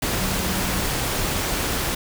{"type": "tone in noise", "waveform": "sine", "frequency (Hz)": 188, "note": "F#3", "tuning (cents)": 28, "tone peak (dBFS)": -29, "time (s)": [0.19, 0.8], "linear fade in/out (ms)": 5, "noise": "pink", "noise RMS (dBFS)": -24, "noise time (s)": [0.02, 1.95], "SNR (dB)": -8, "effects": []}